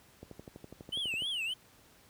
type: click train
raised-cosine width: 2 ms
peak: -32 dBFS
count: 13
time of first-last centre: 0.23-1.222 s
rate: 12.1 Hz
type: tone with vibrato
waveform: triangle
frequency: 2960 Hz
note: F#7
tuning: in tune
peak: -31 dBFS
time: 0.92-1.54 s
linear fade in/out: 10 ms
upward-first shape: triangle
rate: 3.4 Hz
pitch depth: 270 cents each way
effects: pink hiss -61 dBFS RMS until 2.09 s + high-pass 60 Hz 12 dB/octave